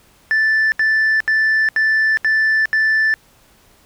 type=tone bursts; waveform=sine; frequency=1760 Hz; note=A6; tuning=in tune; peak=-10 dBFS; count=6; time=0.31-3.14 s; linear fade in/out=0 ms; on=410 ms; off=74 ms; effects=tanh soft clip ceiling -11 dBFS + pink hiss -52 dBFS RMS until 3.85 s